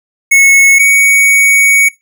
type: tone pair in turn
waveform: square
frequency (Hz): 2196 / 2240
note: C#7 / C#7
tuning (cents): -17 / +18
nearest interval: unison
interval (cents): 35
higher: second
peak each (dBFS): -4 / -5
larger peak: first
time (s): 0.31-0.79 / 0.79-1.89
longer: second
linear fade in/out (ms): 10
effects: noise-tail reverb RT60 0.2 s tail -18 dB re dry